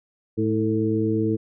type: harmonic tone with a mistuned harmonic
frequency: 108.6 Hz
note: A2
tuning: 22 cents flat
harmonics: 1 / 2 / 3 / 4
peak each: -26 / -26 / -23 / -26 dBFS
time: 0.37-1.37 s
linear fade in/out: 20 ms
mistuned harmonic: 4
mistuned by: +37 cents
effects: none